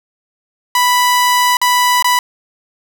sawtooth tone with dropouts, 987.8 Hz, B5, in tune, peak -6 dBFS, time 0.75-2.19 s, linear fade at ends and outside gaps 2 ms, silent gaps 1.57-1.615 / 2.025-2.044 s, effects none

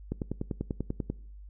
click train, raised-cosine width 3 ms, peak -18 dBFS, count 11, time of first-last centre 0.12-1.1 s, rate 10.2 Hz, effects noise-tail reverb RT60 0.6 s tail -22 dB re dry + added 50 Hz sine -44 dBFS peak until 1.49 s

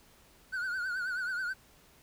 triangle tone with vibrato, 1480 Hz, F#6, in tune, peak -30 dBFS, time 0.52-1.54 s, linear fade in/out 20 ms, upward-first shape triangle, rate 9.3 Hz, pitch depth 100 cents each way, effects pink hiss -61 dBFS RMS until 2.02 s

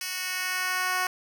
10% pulse tone with high-pass filter sweep, 368.1 Hz, F#4, 9 cents flat, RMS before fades -29 dBFS, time 0.01-1.07 s, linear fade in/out 2 ms, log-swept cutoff 3300 to 830 Hz, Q 0.97, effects none

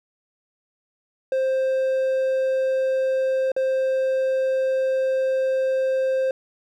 triangle tone with dropouts, 526 Hz, C5, 9 cents sharp, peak -17 dBFS, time 1.32-6.31 s, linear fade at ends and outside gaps 2 ms, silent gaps 3.518-3.564 s, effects none

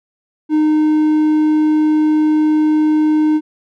triangle tone with hard clipping, 307.2 Hz, D#4, 22 cents flat, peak -11 dBFS, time 0.49-3.41 s, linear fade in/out 50 ms, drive 6 dB, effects none

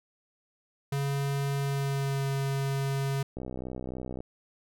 square tone with pitch glide, 139.6 to 137.28 Hz, C#3 to C#3, +13 to -16 cents, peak -28 dBFS, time 0.92-3.23 s, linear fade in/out 5 ms, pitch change -29 cents, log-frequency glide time 1.58-2.26 s
click train, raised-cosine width 2 ms, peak -24 dBFS, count 54, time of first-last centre 3.37-4.205 s, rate 63.5 Hz
effects none

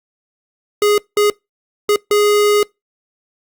square tone bursts at uneven times, 415 Hz, G#4, 1 cent flat, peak -11 dBFS, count 4, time 0.82-0.98 / 1.17-1.3 / 1.89-1.96 / 2.11-2.63 s, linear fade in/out 2 ms, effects noise-tail reverb RT60 0.2 s tail -25 dB re dry + Opus 48 kbps

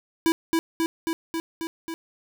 square tone with echo, 328.4 Hz, E4, 6 cents flat, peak -18 dBFS, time 0.26-0.32 s, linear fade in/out 0 ms, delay 270 ms, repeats 6, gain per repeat -2 dB, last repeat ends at 1.94 s, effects 8-bit

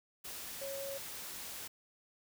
sine tone in noise, 550 Hz, C#5, 14 cents flat, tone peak -40 dBFS, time 0.61-0.98 s, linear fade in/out 10 ms, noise white, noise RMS -45 dBFS, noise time 0.24-1.68 s, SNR +2 dB, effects none

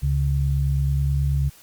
sine tone pair together, 69.3 / 138.6 Hz, C#2 / C#3, 0 / 0 cents, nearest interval octave, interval 1200 cents, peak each -21 dBFS, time 0.02-1.5 s, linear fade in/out 20 ms, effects white hiss -50 dBFS RMS until 1.62 s + Opus 48 kbps

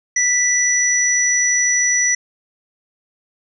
sine tone pair together, 1975.5 / 5886 Hz, B6 / F#8, 0 / -10 cents, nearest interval octave + perfect fifth, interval 1890 cents, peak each -18 / -15 dBFS, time 0.16-2.15 s, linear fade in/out 5 ms, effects none

